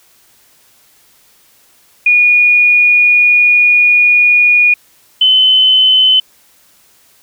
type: tone pair in turn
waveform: sine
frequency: 2447 / 3042 Hz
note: D#7 / F#7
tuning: -29 / +47 cents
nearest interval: major third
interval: 376 cents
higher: second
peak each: -5 dBFS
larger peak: neither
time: 2.06-4.74 / 5.21-6.2 s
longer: first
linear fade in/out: 5 ms
effects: white hiss -49 dBFS RMS until 7.22 s